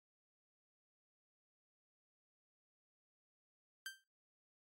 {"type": "tone with exponential decay", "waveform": "sawtooth", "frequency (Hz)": 1568, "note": "G6", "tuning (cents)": 0, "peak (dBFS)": -37, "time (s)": [3.86, 4.04], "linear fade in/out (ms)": 1, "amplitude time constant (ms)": 37, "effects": ["noise-tail reverb RT60 0.3 s tail -22 dB re dry", "MP3 64 kbps"]}